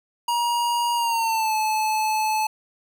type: tone with pitch glide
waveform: square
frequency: 950 to 866.1 Hz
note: A#5 to A5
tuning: +33 to -28 cents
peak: -21 dBFS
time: 0.28-2.47 s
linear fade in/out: 5 ms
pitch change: -161 cents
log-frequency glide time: 0.95-1.55 s
effects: none